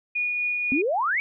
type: tone with tremolo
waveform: sine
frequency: 2451 Hz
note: D#7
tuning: 27 cents flat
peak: -22 dBFS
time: 0.15-0.82 s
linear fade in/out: 10 ms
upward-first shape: triangle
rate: 4 Hz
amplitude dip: 25%
type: exponential sweep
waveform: sine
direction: up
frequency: 247.9 to 2349 Hz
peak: -21 dBFS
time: 0.72-1.2 s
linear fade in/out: 0 ms
effects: none